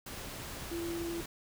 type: tone in noise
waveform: sine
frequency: 338.5 Hz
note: E4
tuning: 46 cents sharp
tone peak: -35 dBFS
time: 0.71-1.21 s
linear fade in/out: 5 ms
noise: pink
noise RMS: -43 dBFS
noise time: 0.06-1.26 s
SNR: +5 dB
effects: none